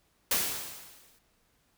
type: noise with exponential decay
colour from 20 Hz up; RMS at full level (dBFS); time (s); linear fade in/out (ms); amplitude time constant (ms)
white; -25; 0.31-1.19; 5; 190
effects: pink hiss -70 dBFS RMS until 1.77 s